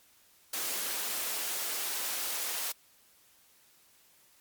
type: noise with high-pass filter sweep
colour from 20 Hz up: white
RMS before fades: -34 dBFS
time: 0.53-2.72 s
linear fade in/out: 5 ms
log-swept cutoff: 260 to 450 Hz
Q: 0.76
effects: white hiss -63 dBFS RMS until 4.4 s + MP3 96 kbps